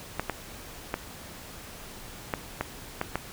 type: clicks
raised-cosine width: 0.5 ms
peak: -12 dBFS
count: 7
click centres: 0.196 / 0.297 / 0.941 / 2.338 / 2.61 / 3.014 / 3.156 s
effects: pink hiss -44 dBFS RMS until 3.32 s